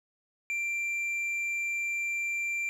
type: tone with tanh clipping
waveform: sine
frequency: 2361 Hz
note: D7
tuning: 9 cents sharp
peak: -30 dBFS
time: 0.5-2.69 s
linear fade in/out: 0 ms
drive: 5 dB
effects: none